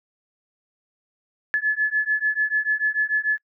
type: beating tone pair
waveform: sine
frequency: 1715 / 1721.8 Hz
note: A6 / A6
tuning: -45 / -38 cents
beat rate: 6.8 Hz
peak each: -22 dBFS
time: 1.54-3.38 s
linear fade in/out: 0 ms
effects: noise-tail reverb RT60 0.1 s tail -25 dB re dry